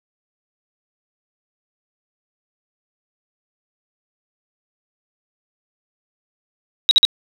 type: tone bursts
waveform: sine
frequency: 3820 Hz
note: A#7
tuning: 42 cents sharp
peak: -7 dBFS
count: 3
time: 6.89-7.051 s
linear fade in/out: 0 ms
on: 21 ms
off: 49 ms
effects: none